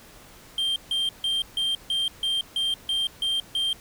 triangle tone bursts, 3171 Hz, G7, 19 cents sharp, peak -21 dBFS, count 10, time 0.58-3.73 s, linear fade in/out 2 ms, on 180 ms, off 150 ms, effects pink hiss -49 dBFS RMS until 3.8 s

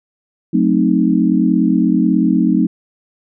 sine chord, F# diminished seventh, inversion none, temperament equal with one note detuned, 183.4 / 220 / 261.6 / 311.1 Hz, F#3 / A3 / C4 / Eb4, -15 / 0 / 0 / 0 cents, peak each -16 dBFS, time 0.53-2.67 s, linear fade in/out 10 ms, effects none

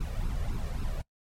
brown noise with flanger, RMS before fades -31 dBFS, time 0-1.02 s, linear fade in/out 10 ms, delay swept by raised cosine 0.75 to 1.75 ms, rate 3.7 Hz, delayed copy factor +0.75, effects noise-tail reverb RT60 0.1 s tail -22 dB re dry + MP3 64 kbps

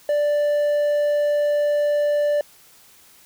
triangle tone, 587.3 Hz, D5, in tune, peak -15 dBFS, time 0.09-2.41 s, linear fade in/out 2 ms, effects white hiss -51 dBFS RMS until 3.25 s

